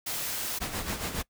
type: noise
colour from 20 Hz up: white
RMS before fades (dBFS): -33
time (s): 0.06-0.59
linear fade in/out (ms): 10
type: noise with tremolo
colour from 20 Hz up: pink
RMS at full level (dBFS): -31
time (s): 0.6-1.23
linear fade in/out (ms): 20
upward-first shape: sine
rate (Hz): 7.2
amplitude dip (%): 60
effects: noise-tail reverb RT60 0.1 s tail -22 dB re dry